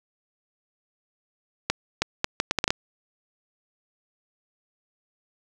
accelerating click train, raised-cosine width 0.2 ms, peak -4 dBFS, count 9, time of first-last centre 1.7-2.705 s, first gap 320 ms, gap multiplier 0.7, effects none

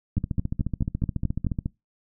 two click trains, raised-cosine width 5 ms, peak -12 / -14 dBFS, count 7 / 22, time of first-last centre 0.18-1.468 / 0.17-1.659 s, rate 4.66 / 14.1 Hz, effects noise-tail reverb RT60 0.2 s tail -23 dB re dry

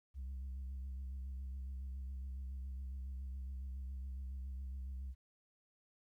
sine tone with vibrato, 65.8 Hz, C2, 10 cents sharp, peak -39 dBFS, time 0.14-5.15 s, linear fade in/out 50 ms, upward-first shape sine, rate 7.2 Hz, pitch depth 51 cents each way, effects tanh soft clip ceiling -40 dBFS + 13-bit

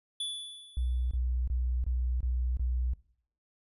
square tone with exponential decay, 3453 Hz, A7, 33 cents flat, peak -31 dBFS, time 0.2-1.17 s, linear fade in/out 5 ms, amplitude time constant 210 ms
sine tone bursts, 61.74 Hz, B1, in tune, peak -27 dBFS, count 6, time 0.77-2.935 s, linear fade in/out 0 ms, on 340 ms, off 25 ms
effects noise-tail reverb RT60 0.6 s tail -20 dB re dry + resampled to 32000 Hz

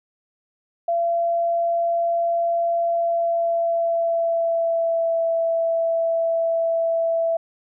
sine tone with pitch glide, 680 to 662.6 Hz, F5 to E5, -46 to +9 cents, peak -18 dBFS, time 0.88-7.37 s, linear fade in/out 5 ms, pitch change -45 cents, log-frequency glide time 2.8-5.23 s, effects none

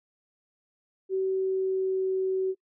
sine tone with pitch glide, 380.8 to 378.2 Hz, F#4 to F#4, +50 to +38 cents, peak -24 dBFS, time 1.09-2.55 s, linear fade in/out 50 ms, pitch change -12 cents, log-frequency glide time 1.2-2.09 s, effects noise-tail reverb RT60 0.1 s tail -24 dB re dry

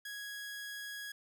sawtooth tone, 1661.2 Hz, G#6, in tune, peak -38 dBFS, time 0.05-1.12 s, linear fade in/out 5 ms, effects none

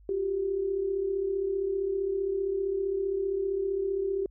sine tone pair together, 356.7 / 392 Hz, F4 / G4, +37 / 0 cents, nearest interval major second, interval 163 cents, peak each -34 / -27 dBFS, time 0.09-4.26 s, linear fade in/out 2 ms, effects added 50 Hz sine -52 dBFS peak until 4.3 s

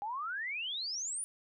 sine exponential sweep, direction up, 796 to 9956 Hz, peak -35 dBFS, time 0.02-1.24 s, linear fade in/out 0 ms, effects none

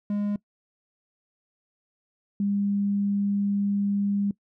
triangle / sine tone pair in turn, 205.3 / 201.3 Hz, G#3 / G3, -20 / +46 cents, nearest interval unison, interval 34 cents, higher first, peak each -22 dBFS, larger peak neither, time 0.1-0.36 / 2.4-4.31 s, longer second, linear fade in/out 2 ms, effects noise-tail reverb RT60 0.1 s tail -21 dB re dry

